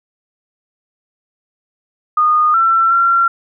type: tone with pitch steps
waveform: sine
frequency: 1228 / 1345 / 1369 Hz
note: D#6 / E6 / F6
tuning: -23 / +34 / -35 cents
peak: -9 dBFS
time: 2.17-3.28 s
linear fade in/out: 5 ms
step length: 370 ms
effects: none